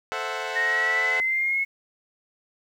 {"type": "chord", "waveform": "15% pulse", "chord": "F# half-diminished seventh", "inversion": "first", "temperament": "equal", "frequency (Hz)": [440, 523.3, 659.3, 740], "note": ["A4", "C5", "E5", "F#5"], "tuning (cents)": [0, 0, 0, 0], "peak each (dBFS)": [-27, -27, -28, -26], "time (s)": [0.12, 1.2], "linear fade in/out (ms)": 0}
{"type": "linear sweep", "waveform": "sine", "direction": "up", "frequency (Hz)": [1841, 2192], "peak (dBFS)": -21, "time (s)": [0.55, 1.65], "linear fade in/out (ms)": 20}
{"effects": ["low-pass 5000 Hz 12 dB/octave", "9-bit"]}